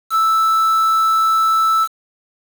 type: tone with quantisation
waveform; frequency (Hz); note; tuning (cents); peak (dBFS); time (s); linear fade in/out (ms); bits
triangle; 1318.5; E6; 0; -10; 0.1-1.88; 50; 5
effects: none